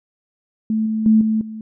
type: tone with level steps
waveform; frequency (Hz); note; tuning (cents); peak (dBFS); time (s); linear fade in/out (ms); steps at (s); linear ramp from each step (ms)
sine; 218.9; A3; -9; -16 / -18 / -9 / -15 / -28; 0.7-1.61; 2; 0.86 / 1.06 / 1.21 / 1.41; 2
effects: none